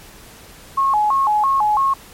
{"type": "tone with vibrato", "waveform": "sine", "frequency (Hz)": 958, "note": "A#5", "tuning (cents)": 47, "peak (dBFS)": -13, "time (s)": [0.77, 1.94], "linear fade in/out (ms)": 10, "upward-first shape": "square", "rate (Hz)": 3, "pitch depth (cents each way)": 220, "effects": ["pink hiss -42 dBFS RMS until 2.13 s", "MP3 64 kbps"]}